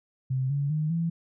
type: tone with pitch steps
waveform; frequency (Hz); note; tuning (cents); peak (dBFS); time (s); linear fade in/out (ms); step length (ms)
sine; 130.81 / 141.83 / 153.77 / 166.73; C3 / C#3 / D#3 / E3; 0 / +40 / -20 / +20; -24; 0.3-1.1; 10; 200
effects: none